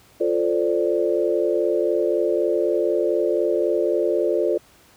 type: chord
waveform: sine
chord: D minor seventh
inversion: first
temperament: equal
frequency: 349.2 / 440 / 523.3 / 587.3 Hz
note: F4 / A4 / C5 / D5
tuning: 0 / 0 / 0 / 0 cents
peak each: -22 / -23 / -25 / -24 dBFS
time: 0.2-4.58 s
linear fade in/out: 10 ms
effects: pink hiss -53 dBFS RMS until 4.96 s + high-pass 60 Hz 12 dB/octave